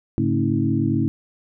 sine tone cluster, 106.5 / 142 / 225.6 / 275.6 / 322.7 Hz, G#2 / C#3 / A3 / C#4 / E4, +44 / +42 / +44 / -10 / -37 cents, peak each -24 dBFS, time 0.18-1.08 s, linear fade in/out 0 ms, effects none

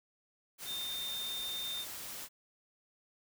sine tone in noise, 3628 Hz, A#7, 48 cents flat, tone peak -37 dBFS, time 0.65-1.86 s, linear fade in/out 50 ms, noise white, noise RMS -44 dBFS, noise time 0.58-2.29 s, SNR +4 dB, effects none

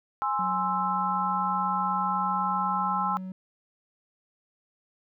sine chord, Ab augmented, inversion none, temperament equal, 830.6 / 1046.5 / 1318.5 Hz, Ab5 / C6 / E6, 0 / 0 / 0 cents, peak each -29 dBFS, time 0.22-3.17 s, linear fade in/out 0 ms
triangle tone with pitch glide, 185 to 186.83 Hz, F#3 to F#3, 0 to +17 cents, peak -32 dBFS, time 0.39-3.32 s, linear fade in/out 2 ms, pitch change +17 cents, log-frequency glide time 0.79-3.18 s
effects none

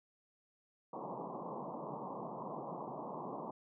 white band-pass noise, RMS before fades -44 dBFS, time 0.93-3.51 s, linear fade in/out 5 ms, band 130 to 1100 Hz, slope 96 dB/octave, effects none

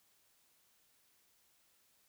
silence, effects white hiss -72 dBFS RMS until 2.08 s

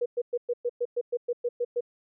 sine tone bursts, 482.4 Hz, B4, 41 cents flat, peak -24 dBFS, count 12, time 0.01-1.808 s, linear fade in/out 10 ms, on 49 ms, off 110 ms, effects none

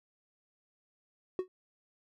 triangle tone with exponential decay, 370 Hz, F#4, in tune, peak -24 dBFS, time 1.39-1.48 s, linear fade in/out 1 ms, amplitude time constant 19 ms, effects none

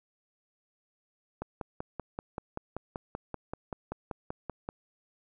click train, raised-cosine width 1 ms, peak -21 dBFS, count 18, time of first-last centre 1.42-4.689 s, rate 5.2 Hz, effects none

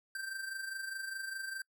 square tone with amplitude modulation, 1567 Hz, G6, 1 cent flat, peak -37 dBFS, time 0.15-1.62 s, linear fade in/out 2 ms, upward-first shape sine, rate 24.9 Hz, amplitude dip 55%, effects noise-tail reverb RT60 0.1 s tail -26 dB re dry

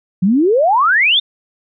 sine exponential sweep, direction up, 172.7 to 3696 Hz, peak -9 dBFS, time 0.22-1.2 s, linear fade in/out 10 ms, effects none

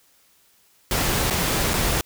pink noise with dropouts, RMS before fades -22 dBFS, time 0.91-2.01 s, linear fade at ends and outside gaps 1 ms, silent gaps 1.301-1.307 / 1.735-1.739 s, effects white hiss -59 dBFS RMS until 2.05 s

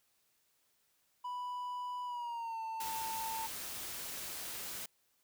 triangle tone with pitch glide, 987.8 to 895.4 Hz, B5 to A5, 0 to +30 cents, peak -36 dBFS, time 1.24-3.47 s, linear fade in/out 10 ms, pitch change -170 cents, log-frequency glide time 2.05-2.6 s
white noise, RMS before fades -43 dBFS, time 2.8-4.86 s, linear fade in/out 5 ms
effects white hiss -75 dBFS RMS until 5.23 s

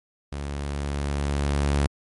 sawtooth tone with level ramp, 71.2 Hz, C#2, 47 cents sharp, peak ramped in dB -26 to -15 dBFS, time 0.32-1.87 s, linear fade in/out 5 ms, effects MP3 48 kbps

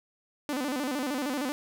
sawtooth tone with vibrato, 273.1 Hz, C#4, 26 cents flat, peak -25 dBFS, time 0.49-1.52 s, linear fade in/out 0 ms, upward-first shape square, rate 13 Hz, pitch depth 130 cents each way, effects none

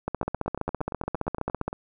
two click trains, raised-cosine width 1 ms, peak -13 / -19 dBFS, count 25 / 14, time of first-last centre 0.08-1.68 / 0.23-1.729 s, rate 15 / 8.67 Hz, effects none

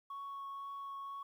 sine tone with vibrato, 1108.7 Hz, C#6, in tune, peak -40 dBFS, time 0.1-1.23 s, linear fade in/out 5 ms, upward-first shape triangle, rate 2 Hz, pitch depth 9 cents each way, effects tanh soft clip ceiling -40 dBFS + 12-bit

